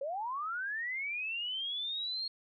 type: linear sweep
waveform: sine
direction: up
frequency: 523.3 to 4284 Hz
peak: -34 dBFS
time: 0.01-2.28 s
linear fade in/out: 5 ms
effects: none